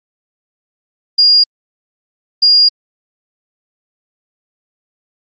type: tone bursts at uneven times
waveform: sine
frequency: 4835 Hz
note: D8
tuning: 50 cents sharp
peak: -5 dBFS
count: 2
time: 1.18-1.44 / 2.42-2.69 s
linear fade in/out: 10 ms
effects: Opus 24 kbps